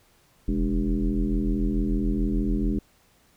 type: tone with frequency modulation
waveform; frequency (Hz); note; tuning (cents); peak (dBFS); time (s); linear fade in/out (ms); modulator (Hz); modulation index
sine; 123.47; B2; 0; -21; 0.48-2.79; 5; 84.6; 2.4
effects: pink hiss -61 dBFS RMS until 3.36 s